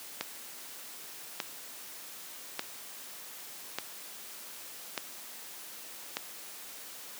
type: click train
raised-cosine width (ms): 0.2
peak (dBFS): -14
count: 6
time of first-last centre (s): 0.21-6.169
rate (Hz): 0.839
effects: white hiss -46 dBFS RMS until 7.19 s + high-pass 200 Hz 12 dB/octave